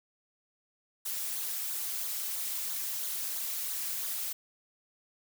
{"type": "noise with flanger", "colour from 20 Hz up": "blue", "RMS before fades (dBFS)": -35, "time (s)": [1.05, 4.33], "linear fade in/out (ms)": 10, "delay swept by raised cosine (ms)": [0.36, 4.76], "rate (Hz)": 3, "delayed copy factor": -0.75, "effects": []}